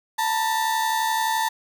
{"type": "tone pair together", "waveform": "35% pulse", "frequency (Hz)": [889.4, 961], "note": ["A5", "B5"], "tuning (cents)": [18, -48], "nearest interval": "minor second", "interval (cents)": 134, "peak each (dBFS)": [-20, -26], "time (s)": [0.18, 1.49], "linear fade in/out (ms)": 10, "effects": []}